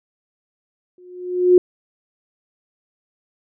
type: tone with exponential growth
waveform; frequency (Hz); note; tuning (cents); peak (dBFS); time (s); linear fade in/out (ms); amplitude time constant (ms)
sine; 360.6; F#4; -45; -5; 0.98-1.58; 2; 130
effects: none